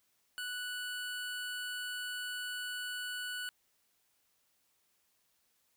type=tone; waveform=25% pulse; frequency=1480 Hz; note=F#6; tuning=in tune; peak=-34 dBFS; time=0.38-3.49 s; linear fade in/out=0 ms; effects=white hiss -75 dBFS RMS until 5.76 s